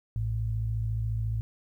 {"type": "tone pair together", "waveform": "sine", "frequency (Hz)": [55.78, 110], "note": ["A1", "A2"], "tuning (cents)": [24, 0], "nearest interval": "octave", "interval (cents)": 1176, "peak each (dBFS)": [-32, -28], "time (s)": [0.16, 1.41], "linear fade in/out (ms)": 0, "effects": ["11-bit"]}